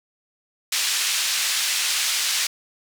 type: band-pass noise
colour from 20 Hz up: pink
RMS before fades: -23 dBFS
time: 0.72-2.47 s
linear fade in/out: 5 ms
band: 2700 to 8800 Hz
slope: 12 dB/octave
effects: none